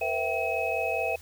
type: tone cluster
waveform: sine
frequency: 467.2 / 512 / 662 / 776 / 2556 Hz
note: A#4 / C5 / E5 / G5 / D#7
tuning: +4 / -38 / +7 / -18 / +46 cents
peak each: -34 / -34 / -30 / -33 / -31 dBFS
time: 0.01-1.16 s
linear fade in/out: 5 ms
effects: added 79 Hz sine -49 dBFS peak until 1.21 s + white hiss -52 dBFS RMS until 1.21 s